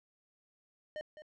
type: tone with echo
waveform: square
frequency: 610 Hz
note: D#5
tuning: 34 cents flat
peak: -39 dBFS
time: 0.96-1.01 s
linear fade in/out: 0 ms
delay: 210 ms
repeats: 1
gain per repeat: -10 dB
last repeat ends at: 1.22 s
effects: low-pass 3000 Hz 12 dB/octave